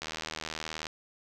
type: click train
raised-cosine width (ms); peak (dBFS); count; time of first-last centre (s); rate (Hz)
0.2; -18; 68; 0.02-0.868; 79
effects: none